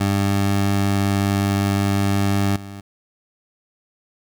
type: tone with level steps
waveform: 20% pulse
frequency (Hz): 99.4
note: G2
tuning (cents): +25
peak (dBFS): -12 / -28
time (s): 0-2.81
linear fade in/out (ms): 10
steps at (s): 2.56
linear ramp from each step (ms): 5
effects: none